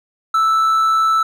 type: tone with amplitude modulation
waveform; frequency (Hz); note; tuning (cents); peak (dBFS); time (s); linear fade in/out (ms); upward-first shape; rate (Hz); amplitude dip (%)
triangle; 1318.5; E6; 0; -9; 0.34-1.23; 5; sine; 139; 25
effects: none